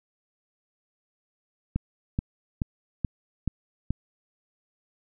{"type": "click train", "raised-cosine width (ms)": 5, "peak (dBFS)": -13, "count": 6, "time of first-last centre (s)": [1.76, 3.906], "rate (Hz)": 2.33, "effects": []}